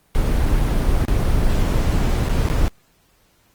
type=noise with dropouts; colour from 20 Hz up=brown; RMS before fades=-17 dBFS; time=0.15-2.68 s; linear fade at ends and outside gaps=0 ms; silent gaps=1.051-1.084 / 2.287-2.293 / 2.486-2.5 s; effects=pink hiss -59 dBFS RMS until 3.54 s + Opus 24 kbps